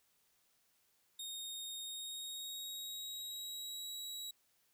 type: tone with pitch glide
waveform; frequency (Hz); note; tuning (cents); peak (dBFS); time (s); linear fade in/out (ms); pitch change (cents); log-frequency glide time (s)
sawtooth; 3709 to 3878; A#7 to B7; -9 to -32; -40; 1.19-4.31; 5; +77; 1.8-3.92
effects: white hiss -75 dBFS RMS until 4.73 s